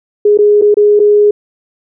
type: tone with dropouts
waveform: sine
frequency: 415.3 Hz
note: G#4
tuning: in tune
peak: -4 dBFS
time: 0.25-1.31 s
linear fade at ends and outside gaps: 5 ms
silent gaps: 0.375-0.387 / 0.614-0.62 / 0.743-0.769 / 0.994-0.999 s
effects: none